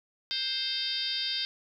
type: harmonic tone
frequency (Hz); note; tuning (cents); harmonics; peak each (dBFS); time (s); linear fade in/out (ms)
525; C5; +6; 3 / 4 / 5 / 6 / 7 / 8 / 9 / 10; -43 / -43 / -43 / -37 / -33 / -43 / -33 / -42; 0.31-1.45; 0
effects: 10-bit